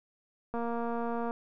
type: click train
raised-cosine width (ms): 1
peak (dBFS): -22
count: 181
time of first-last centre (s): 0.54-1.309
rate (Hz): 234
effects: none